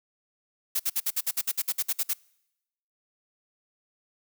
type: noise bursts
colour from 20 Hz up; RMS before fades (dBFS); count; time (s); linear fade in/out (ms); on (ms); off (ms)
blue; -26; 14; 0.75-2.136; 10; 47; 56
effects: noise-tail reverb RT60 0.9 s tail -26 dB re dry